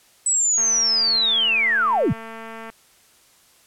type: linear sweep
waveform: sine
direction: down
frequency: 7990 to 88.6 Hz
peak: -16 dBFS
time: 0.26-2.13 s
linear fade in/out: 5 ms
type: click train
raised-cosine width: 0.5 ms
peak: -22 dBFS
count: 478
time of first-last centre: 0.58-2.7 s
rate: 225 Hz
effects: white hiss -55 dBFS RMS until 3.66 s + low-pass 12000 Hz 12 dB/octave